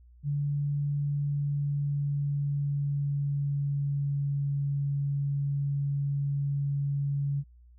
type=tone with pitch glide; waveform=sine; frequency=144 to 141.12 Hz; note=D3 to C#3; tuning=-34 to +31 cents; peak=-26 dBFS; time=0.23-7.44 s; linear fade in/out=50 ms; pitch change=-35 cents; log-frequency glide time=0.91-4.59 s; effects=added 60 Hz sine -52 dBFS peak until 7.78 s